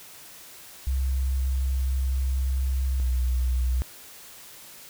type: tone pair in turn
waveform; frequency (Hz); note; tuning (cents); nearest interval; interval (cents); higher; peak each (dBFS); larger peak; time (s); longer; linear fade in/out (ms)
sine; 65.7 / 62.51; C2 / B1; +8 / +22; minor second; 86; first; -22 / -21; second; 0.87-3 / 3-3.82; first; 0
effects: white hiss -46 dBFS RMS until 4.89 s